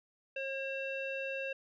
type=tone with low-pass filter; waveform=square; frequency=540 Hz; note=C#5; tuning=45 cents flat; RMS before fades=-38 dBFS; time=0.36-1.53 s; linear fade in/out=5 ms; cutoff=2500 Hz; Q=7.6; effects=none